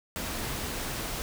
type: noise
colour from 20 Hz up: pink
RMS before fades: -34 dBFS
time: 0.16-1.22 s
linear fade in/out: 0 ms
effects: none